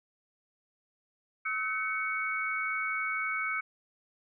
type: tone cluster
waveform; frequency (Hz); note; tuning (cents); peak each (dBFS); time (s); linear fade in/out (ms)
sine; 1288 / 1520 / 2229; E6 / F#6 / C#7; -41 / +46 / +9; -35 / -36 / -32; 1.45-3.61; 10
effects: none